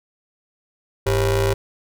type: ring-modulated tone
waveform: 30% pulse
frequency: 146.2 Hz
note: D3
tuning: 7 cents flat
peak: -11 dBFS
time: 1.06-1.54 s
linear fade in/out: 10 ms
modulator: 249 Hz
effects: none